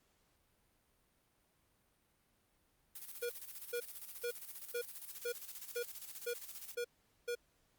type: noise with tremolo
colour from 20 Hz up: blue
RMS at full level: -47 dBFS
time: 2.95-6.75 s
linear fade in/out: 5 ms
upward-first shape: square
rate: 15 Hz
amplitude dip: 60%
type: tone bursts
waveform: square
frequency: 479.5 Hz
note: A#4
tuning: 49 cents sharp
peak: -37 dBFS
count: 9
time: 3.22-7.353 s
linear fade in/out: 10 ms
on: 77 ms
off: 430 ms
effects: pink hiss -75 dBFS RMS until 7.78 s + Opus 48 kbps